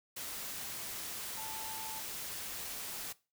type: tone in noise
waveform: sine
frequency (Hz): 880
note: A5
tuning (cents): 0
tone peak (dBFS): -45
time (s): 1.37-2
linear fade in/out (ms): 10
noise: white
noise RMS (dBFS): -42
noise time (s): 0.16-3.13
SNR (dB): -6
effects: noise-tail reverb RT60 0.3 s tail -20 dB re dry